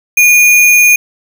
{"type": "tone with sample-and-hold", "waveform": "sine", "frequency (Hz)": 2439, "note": "D#7", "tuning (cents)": -35, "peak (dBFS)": -3, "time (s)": [0.17, 0.96], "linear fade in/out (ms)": 5, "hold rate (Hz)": 8820, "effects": []}